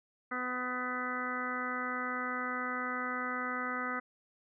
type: harmonic tone with a mistuned harmonic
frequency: 250.8 Hz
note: B3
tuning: 27 cents sharp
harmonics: 1 / 2 / 3 / 4 / 5 / 6 / 7 / 8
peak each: -41 / -44 / -46 / -47 / -37 / -40 / -47 / -41 dBFS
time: 0.31-4 s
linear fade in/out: 10 ms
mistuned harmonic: 8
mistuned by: -17 cents
effects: none